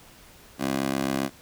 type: tone with high-pass filter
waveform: 15% pulse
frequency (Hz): 67.5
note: C#2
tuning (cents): -45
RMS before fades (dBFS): -27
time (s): 0.58-1.3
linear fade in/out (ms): 50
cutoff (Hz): 280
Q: 1.3
effects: pink hiss -51 dBFS RMS until 1.41 s